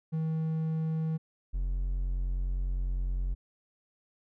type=tone pair in turn; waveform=triangle; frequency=159.5 / 44.93 Hz; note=D#3 / F1; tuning=+43 / +50 cents; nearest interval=octave + minor seventh; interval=2193 cents; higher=first; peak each=-26 dBFS; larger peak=neither; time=0.12-1.18 / 1.53-3.35 s; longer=second; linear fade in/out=20 ms; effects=none